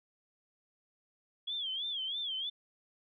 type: tone with vibrato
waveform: sine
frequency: 3309 Hz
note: G#7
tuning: 7 cents flat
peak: -34 dBFS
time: 1.47-2.5 s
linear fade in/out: 10 ms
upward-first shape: sine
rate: 3.1 Hz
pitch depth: 140 cents each way
effects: none